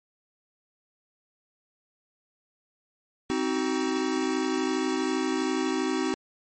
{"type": "chord", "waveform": "square", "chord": "C diminished", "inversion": "none", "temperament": "just", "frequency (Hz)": [261.6, 314, 376.7], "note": ["C4", "Eb4", "Gb4"], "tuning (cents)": [0, 16, 31], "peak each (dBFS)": -30, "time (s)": [3.3, 6.14], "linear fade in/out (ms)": 0, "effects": ["MP3 32 kbps"]}